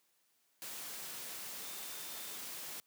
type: tone in noise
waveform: sine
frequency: 3592 Hz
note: A7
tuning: 35 cents sharp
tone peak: -56 dBFS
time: 1.63-2.36 s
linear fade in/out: 0 ms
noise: white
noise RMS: -45 dBFS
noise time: 0.62-2.8 s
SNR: -14 dB
effects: white hiss -75 dBFS RMS until 2.86 s + high-pass 150 Hz 12 dB/octave